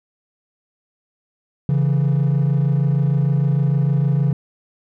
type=tone pair together; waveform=triangle; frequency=138.59 / 165.09 Hz; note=C#3 / E3; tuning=0 / +3 cents; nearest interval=minor third; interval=303 cents; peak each=-13 / -17 dBFS; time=1.69-4.33 s; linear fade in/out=2 ms; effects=tanh soft clip ceiling -8 dBFS